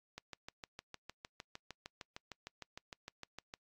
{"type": "click train", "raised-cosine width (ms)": 0.2, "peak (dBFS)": -28, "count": 23, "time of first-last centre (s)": [0.18, 3.539], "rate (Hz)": 6.55, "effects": ["noise-tail reverb RT60 0.1 s tail -25 dB re dry", "AAC 64 kbps"]}